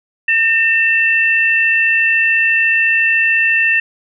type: tone pair together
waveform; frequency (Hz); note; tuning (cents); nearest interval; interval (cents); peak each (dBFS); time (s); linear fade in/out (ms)
sine; 1819 / 2673; A#6 / E7; -43 / +23; perfect fifth; 666; -13; 0.28-3.8; 5
effects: none